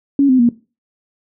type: tone with pitch steps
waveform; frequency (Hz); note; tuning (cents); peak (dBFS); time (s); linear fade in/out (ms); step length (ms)
sine; 279.4 / 257.7 / 237.7; C#4 / C4 / A#3; +14 / -26 / +34; -8; 0.19-0.49; 2; 100
effects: noise-tail reverb RT60 0.3 s tail -18 dB re dry